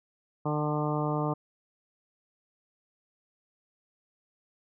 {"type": "harmonic tone with a mistuned harmonic", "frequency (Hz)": 150.2, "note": "D3", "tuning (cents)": 39, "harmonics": [1, 2, 3, 4, 5, 6, 7, 8], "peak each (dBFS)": [-30, -33, -35, -36, -37, -38, -38, -39], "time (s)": [0.45, 1.34], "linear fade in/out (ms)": 10, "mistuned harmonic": 6, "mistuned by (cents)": -19, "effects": []}